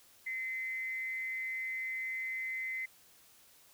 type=tone with frequency modulation; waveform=sine; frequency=2059 Hz; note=C7; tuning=28 cents flat; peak=-35 dBFS; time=0.26-2.86 s; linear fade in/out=10 ms; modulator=210 Hz; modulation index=0.35; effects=white hiss -62 dBFS RMS until 3.73 s